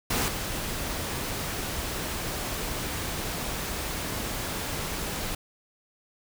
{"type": "noise with level steps", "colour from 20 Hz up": "pink", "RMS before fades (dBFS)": [-26, -32], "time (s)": [0.1, 5.35], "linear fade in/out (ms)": 5, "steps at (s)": 0.28, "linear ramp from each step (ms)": 2, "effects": []}